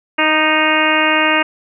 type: harmonic tone with a mistuned harmonic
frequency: 311.1 Hz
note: D#4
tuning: in tune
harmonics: 1 / 2 / 3 / 4 / 5 / 6 / 7 / 8 / 9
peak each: -20 / -20 / -20 / -20 / -20 / -20 / -20 / -20 / -20 dBFS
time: 0.18-1.43 s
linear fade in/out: 10 ms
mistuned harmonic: 4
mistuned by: -17 cents
effects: none